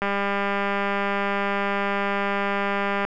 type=click train; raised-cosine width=0.5 ms; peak=-10 dBFS; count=607; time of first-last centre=0.02-3.05 s; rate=200 Hz; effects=none